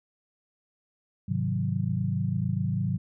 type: chord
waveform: sine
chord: Ab dominant seventh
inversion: none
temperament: equal with one note detuned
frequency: 103.83 / 130.81 / 155.56 / 184.25 Hz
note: Ab2 / C3 / Eb3 / Gb3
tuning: 0 / 0 / 0 / -7 cents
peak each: -30 / -30 / -32 / -30 dBFS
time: 1.28-2.98 s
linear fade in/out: 10 ms
effects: none